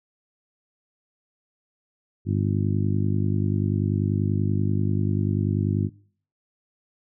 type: harmonic tone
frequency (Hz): 50.3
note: G1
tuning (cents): +45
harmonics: 2 / 3 / 4 / 5 / 6 / 7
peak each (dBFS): -23 / -27 / -29 / -31 / -33 / -34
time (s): 2.25-5.9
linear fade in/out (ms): 50
effects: noise-tail reverb RT60 0.5 s tail -21 dB re dry